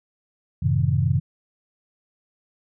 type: chord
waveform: sine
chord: F# diminished seventh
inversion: none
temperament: just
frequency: 92.5 / 111 / 133.2 / 159.84 Hz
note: F#2 / A2 / C3 / Eb3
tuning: 0 / +16 / +31 / +47 cents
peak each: -23 / -25 / -21 / -25 dBFS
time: 0.62-1.2 s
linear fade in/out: 10 ms
effects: none